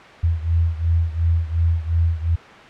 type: beating tone pair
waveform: sine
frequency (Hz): 82.41 / 85.21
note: E2 / F2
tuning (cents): 0 / -42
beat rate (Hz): 2.8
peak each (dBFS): -18 / -21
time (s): 0.23-2.36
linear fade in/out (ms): 10
effects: white hiss -40 dBFS RMS until 2.69 s + low-pass 2000 Hz 12 dB/octave